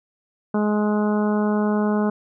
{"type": "harmonic tone", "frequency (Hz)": 210, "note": "G#3", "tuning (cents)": 19, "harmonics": [1, 2, 3, 4, 5, 6, 7], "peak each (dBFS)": [-19, -25, -29, -31, -33, -35, -36], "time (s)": [0.54, 2.1], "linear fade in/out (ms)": 5, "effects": []}